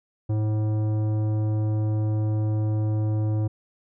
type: tone with tanh clipping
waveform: sine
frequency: 107.5 Hz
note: A2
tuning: 40 cents flat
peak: -23 dBFS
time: 0.29-3.48 s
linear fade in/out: 10 ms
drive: 13 dB
effects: none